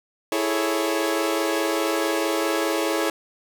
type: chord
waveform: sawtooth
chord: A major seventh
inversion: second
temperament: equal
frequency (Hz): 329.6 / 415.3 / 440 / 554.4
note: E4 / G#4 / A4 / C#5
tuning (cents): 0 / 0 / 0 / 0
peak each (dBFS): -21 / -24 / -26 / -23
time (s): 0.32-3.1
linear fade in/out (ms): 2
effects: none